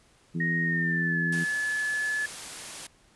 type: harmonic tone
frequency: 84 Hz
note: E2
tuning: 33 cents sharp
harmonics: 2 / 3 / 4 / 5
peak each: -28 / -36 / -39 / -46 dBFS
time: 0.34-1.45 s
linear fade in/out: 20 ms
type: tone with pitch glide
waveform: sine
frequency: 1864.7 to 1719.8 Hz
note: A#6 to A6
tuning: 0 to -40 cents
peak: -26 dBFS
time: 0.4-2.26 s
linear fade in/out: 5 ms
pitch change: -140 cents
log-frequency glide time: 0.63-1.18 s
type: high-pass noise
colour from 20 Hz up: white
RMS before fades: -39 dBFS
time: 1.32-2.87 s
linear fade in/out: 5 ms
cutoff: 100 Hz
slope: 12 dB/octave
effects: pink hiss -61 dBFS RMS until 3.15 s + resampled to 24000 Hz